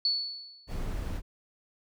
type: tone with exponential decay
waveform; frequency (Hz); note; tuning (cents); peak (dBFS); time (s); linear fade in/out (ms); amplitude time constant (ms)
sine; 4435; C#8; 0; -22; 0.05-0.79; 2; 160
type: noise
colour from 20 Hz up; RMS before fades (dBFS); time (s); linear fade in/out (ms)
brown; -33; 0.67-1.22; 50
effects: none